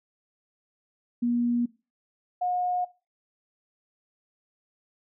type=tone pair in turn; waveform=sine; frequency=239.5 / 721 Hz; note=A#3 / F#5; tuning=+47 / -45 cents; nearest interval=octave + perfect fifth; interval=1908 cents; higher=second; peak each=-22 / -24 dBFS; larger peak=first; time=1.22-1.66 / 2.41-2.85 s; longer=neither; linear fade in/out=10 ms; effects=noise-tail reverb RT60 0.3 s tail -20 dB re dry